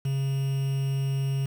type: tone with quantisation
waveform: triangle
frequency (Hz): 136.2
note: C#3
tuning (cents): -30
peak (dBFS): -22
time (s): 0.05-1.46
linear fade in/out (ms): 5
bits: 7
effects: none